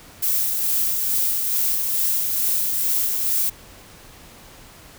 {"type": "noise with tremolo", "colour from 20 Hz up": "violet", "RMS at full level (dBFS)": -20, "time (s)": [0.22, 3.5], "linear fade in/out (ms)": 10, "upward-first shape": "sine", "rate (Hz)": 2.3, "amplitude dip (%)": 30, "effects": ["pink hiss -45 dBFS RMS until 4.98 s"]}